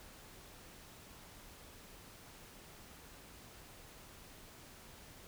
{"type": "silence", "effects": ["pink hiss -56 dBFS RMS until 5.27 s"]}